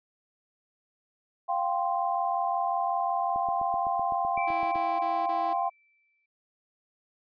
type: chord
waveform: sine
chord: F suspended second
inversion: none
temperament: equal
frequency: 698.5 / 784 / 1046.5 Hz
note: F5 / G5 / C6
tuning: 0 / 0 / 0 cents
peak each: -29 / -29 / -31 dBFS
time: 1.48-5.7 s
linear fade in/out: 20 ms
type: click train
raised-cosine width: 2 ms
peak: -30 dBFS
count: 12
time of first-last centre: 3.36-4.758 s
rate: 7.87 Hz
type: tone with exponential decay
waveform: sine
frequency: 2329 Hz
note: D7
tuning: 15 cents flat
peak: -32 dBFS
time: 4.37-6.26 s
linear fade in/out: 5 ms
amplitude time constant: 410 ms
type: tone bursts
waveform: sawtooth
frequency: 329.6 Hz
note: E4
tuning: in tune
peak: -34 dBFS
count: 4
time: 4.47-5.536 s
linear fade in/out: 10 ms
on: 250 ms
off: 22 ms
effects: resampled to 11025 Hz